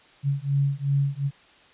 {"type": "beating tone pair", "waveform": "sine", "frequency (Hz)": [138.59, 141.29], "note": ["C#3", "C#3"], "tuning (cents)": [0, 33], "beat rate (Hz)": 2.7, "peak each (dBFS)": [-24, -24], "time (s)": [0.23, 1.31], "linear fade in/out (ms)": 50, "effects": ["white hiss -54 dBFS RMS until 1.73 s", "resampled to 8000 Hz"]}